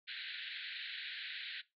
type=band-pass noise; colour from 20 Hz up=white; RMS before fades=-45 dBFS; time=0.07-1.62 s; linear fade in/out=20 ms; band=1500 to 4200 Hz; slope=96 dB/octave; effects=noise-tail reverb RT60 0.2 s tail -17 dB re dry